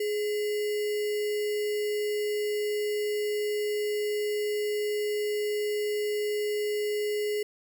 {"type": "tone with sample-and-hold", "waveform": "sine", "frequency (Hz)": 419.3, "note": "G#4", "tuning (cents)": 17, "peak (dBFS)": -26, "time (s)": [0, 7.43], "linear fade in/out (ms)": 5, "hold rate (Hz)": 2450, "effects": []}